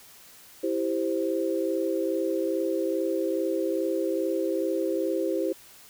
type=chord; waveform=sine; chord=C major; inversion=first; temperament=equal; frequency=329.6 / 392 / 523.3 Hz; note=E4 / G4 / C5; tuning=0 / 0 / 0 cents; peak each=-28 / -29 / -29 dBFS; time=0.63-5.53 s; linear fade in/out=10 ms; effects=white hiss -51 dBFS RMS until 5.89 s